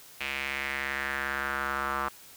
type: tone with band-pass filter sweep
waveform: square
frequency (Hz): 68.8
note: C#2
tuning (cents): -12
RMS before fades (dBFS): -32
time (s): 0.2-2.09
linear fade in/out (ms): 10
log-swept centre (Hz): 2500 to 1200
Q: 3.6
effects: white hiss -51 dBFS RMS until 2.36 s